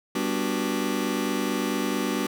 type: chord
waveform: sawtooth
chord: G major seventh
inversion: none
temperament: just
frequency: 196 / 245 / 294 / 367.5 Hz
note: G3 / B3 / D4 / F#4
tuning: 0 / -14 / +2 / -12 cents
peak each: -26 / -25 / -25 / -27 dBFS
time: 0.15-2.27 s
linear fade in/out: 5 ms
effects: none